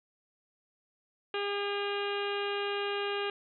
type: harmonic tone with a mistuned harmonic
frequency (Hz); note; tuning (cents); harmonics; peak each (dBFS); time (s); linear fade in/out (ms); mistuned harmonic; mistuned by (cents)
404.7; G#4; -45; 1 / 2 / 3 / 4 / 5 / 6 / 7 / 8 / 9 / 10; -33 / -40 / -40 / -40 / -48 / -42 / -40 / -45 / -54 / -52; 1.34-3.3; 2; 10; -54
effects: none